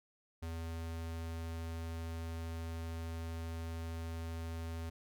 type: tone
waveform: square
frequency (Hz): 82.41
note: E2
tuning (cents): 0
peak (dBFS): -40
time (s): 0.42-4.9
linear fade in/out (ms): 10
effects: none